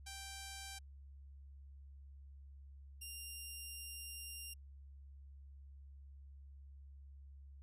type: tone pair in turn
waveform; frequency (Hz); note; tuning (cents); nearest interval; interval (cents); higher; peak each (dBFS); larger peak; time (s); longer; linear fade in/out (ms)
5% pulse; 784 / 2789; G5 / F7; 0 / -3; octave + minor seventh; 2197; second; -36 / -37; first; 0.06-0.79 / 3.01-4.54; second; 10
effects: added 69 Hz sine -53 dBFS peak until 7.62 s + resampled to 32000 Hz